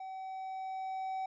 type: tone with level ramp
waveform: triangle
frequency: 761 Hz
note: F#5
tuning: 48 cents sharp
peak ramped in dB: -39 to -32 dBFS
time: 0-1.26 s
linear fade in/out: 5 ms
effects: resampled to 16000 Hz